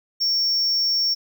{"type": "tone", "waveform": "triangle", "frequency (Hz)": 5480, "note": "F8", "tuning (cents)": -34, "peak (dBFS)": -17, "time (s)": [0.2, 1.15], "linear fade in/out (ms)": 20, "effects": ["9-bit"]}